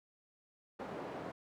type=band-pass noise; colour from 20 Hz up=white; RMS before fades=-44 dBFS; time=0.79-1.32 s; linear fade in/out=10 ms; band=150 to 740 Hz; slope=12 dB/octave; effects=none